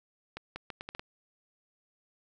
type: accelerating click train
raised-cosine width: 0.3 ms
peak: -23 dBFS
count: 7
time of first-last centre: 0.37-0.995 s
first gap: 190 ms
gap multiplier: 0.75
effects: none